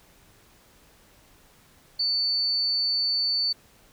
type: tone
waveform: sine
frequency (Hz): 4500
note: C#8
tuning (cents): +25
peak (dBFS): -22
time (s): 1.99-3.53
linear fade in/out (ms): 10
effects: pink hiss -57 dBFS RMS until 3.92 s

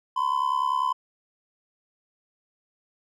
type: tone with amplitude modulation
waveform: triangle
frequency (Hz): 1017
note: C6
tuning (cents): -50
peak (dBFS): -16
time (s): 0.16-0.93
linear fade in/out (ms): 10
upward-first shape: sine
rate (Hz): 70.1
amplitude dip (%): 85
effects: tanh soft clip ceiling -12 dBFS

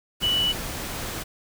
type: tone in noise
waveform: sine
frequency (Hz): 2960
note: F#7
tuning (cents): 0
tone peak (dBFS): -20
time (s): 0.22-0.53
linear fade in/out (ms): 20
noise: pink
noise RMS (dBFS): -32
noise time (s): 0.2-1.24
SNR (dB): +9
effects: none

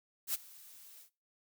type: noise with ADSR envelope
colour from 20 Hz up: blue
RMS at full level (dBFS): -32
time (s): 0.27-1.1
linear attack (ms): 69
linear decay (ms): 24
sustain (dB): -23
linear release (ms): 93
effects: noise-tail reverb RT60 0.3 s tail -20 dB re dry

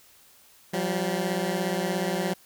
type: beating tone pair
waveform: 15% pulse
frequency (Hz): 175.3 / 192.3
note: F3 / G3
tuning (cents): +7 / -33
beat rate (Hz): 17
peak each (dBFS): -22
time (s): 0.73-2.34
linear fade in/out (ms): 10
effects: white hiss -56 dBFS RMS until 2.45 s

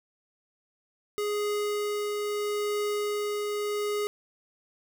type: tone with tremolo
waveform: square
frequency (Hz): 415.3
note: G#4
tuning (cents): 0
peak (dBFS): -27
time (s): 1.18-4.07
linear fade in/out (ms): 0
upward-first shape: triangle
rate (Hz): 0.77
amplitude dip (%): 25
effects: none

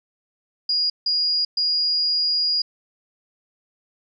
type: tone bursts at uneven times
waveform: sine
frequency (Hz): 4868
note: D#8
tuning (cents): -39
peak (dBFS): -18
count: 3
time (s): 0.69-0.9 / 1.06-1.45 / 1.57-2.62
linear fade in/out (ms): 5
effects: none

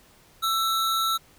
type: tone pair together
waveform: square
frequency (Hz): 1329 / 3767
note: E6 / A#7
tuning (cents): +14 / +17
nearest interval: octave + tritone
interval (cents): 1803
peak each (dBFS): -24 / -29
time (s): 0.42-1.18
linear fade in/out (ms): 20
effects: pink hiss -56 dBFS RMS until 1.38 s

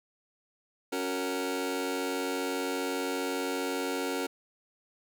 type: chord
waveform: sawtooth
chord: F# major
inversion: second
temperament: just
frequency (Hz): 277.5 / 370 / 462.5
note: C#4 / F#4 / A#4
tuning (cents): +2 / 0 / -14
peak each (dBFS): -30 / -31 / -31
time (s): 0.92-4.27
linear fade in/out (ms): 10
effects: none

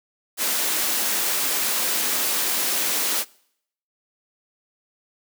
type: high-pass noise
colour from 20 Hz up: white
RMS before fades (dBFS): -23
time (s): 0.37-3.25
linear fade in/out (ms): 50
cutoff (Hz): 210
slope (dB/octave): 24
effects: noise-tail reverb RT60 0.7 s tail -24 dB re dry

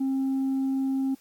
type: tone with tanh clipping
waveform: sine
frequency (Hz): 267.6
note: C4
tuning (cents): +39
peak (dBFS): -24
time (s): 0-1.15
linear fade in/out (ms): 10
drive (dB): 1
effects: white hiss -60 dBFS RMS until 1.2 s + AAC 64 kbps

